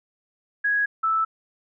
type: tone pair in turn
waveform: sine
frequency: 1661.2 / 1315.6 Hz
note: G#6 / E6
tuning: 0 / -4 cents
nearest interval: major third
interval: 404 cents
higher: first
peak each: -19 dBFS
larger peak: neither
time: 0.64-0.86 / 1.03-1.25 s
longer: neither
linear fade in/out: 10 ms
effects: none